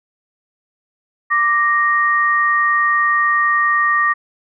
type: tone pair together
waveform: sine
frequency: 1176 / 1864.7 Hz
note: D6 / A#6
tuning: +2 / 0 cents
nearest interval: minor sixth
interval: 798 cents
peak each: -15 dBFS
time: 1.3-4.14 s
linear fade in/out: 20 ms
effects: none